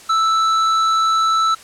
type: tone with hard clipping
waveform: triangle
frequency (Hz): 1318.5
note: E6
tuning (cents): 0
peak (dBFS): -15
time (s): 0.09-1.55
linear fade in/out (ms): 10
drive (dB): 12
effects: white hiss -41 dBFS RMS until 1.63 s + low-pass 9000 Hz 12 dB/octave